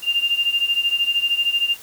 sine beating tone pair, 2794 / 2807 Hz, F7 / F7, 0 / +8 cents, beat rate 13 Hz, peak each -19 / -22 dBFS, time 0.02-1.77 s, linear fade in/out 50 ms, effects white hiss -42 dBFS RMS until 1.82 s

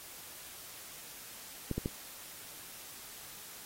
clicks, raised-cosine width 3 ms, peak -20 dBFS, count 3, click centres 1.713 / 1.78 / 1.859 s, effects white hiss -49 dBFS RMS until 3.65 s + AAC 48 kbps

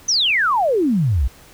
sine exponential sweep, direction down, 6272 to 55.7 Hz, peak -14 dBFS, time 0.08-1.28 s, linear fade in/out 10 ms, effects pink hiss -46 dBFS RMS until 1.53 s

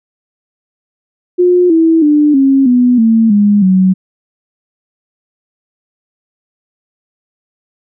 sine tone with pitch steps, 357.6 / 326 / 297.3 / 271 / 247.1 / 225.3 / 205.4 / 187.26 Hz, F4 / E4 / D4 / C#4 / B3 / A3 / G#3 / F#3, +41 / -19 / +21 / -39 / +1 / +41 / -19 / +21 cents, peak -5 dBFS, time 1.38-3.94 s, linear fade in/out 20 ms, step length 320 ms, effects none

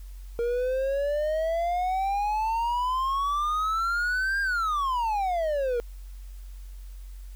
triangle exponential two-way sweep, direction up then down, 466.2 to 1617 to 466.2 Hz, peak -22 dBFS, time 0.39-5.8 s, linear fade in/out 0 ms, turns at 4.41 s, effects added 46 Hz sine -38 dBFS peak until 7.35 s + white hiss -59 dBFS RMS until 7.35 s

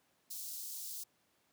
white high-pass noise, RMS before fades -44 dBFS, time 0.3-1.04 s, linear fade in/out 10 ms, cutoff 4400 Hz, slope 24 dB/octave, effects pink hiss -74 dBFS RMS until 1.52 s + high-pass 150 Hz 12 dB/octave

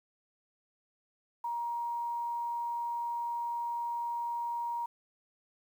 sine tone with quantisation, 944 Hz, A#5, 22 cents sharp, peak -32 dBFS, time 1.44-4.86 s, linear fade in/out 5 ms, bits 10, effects none

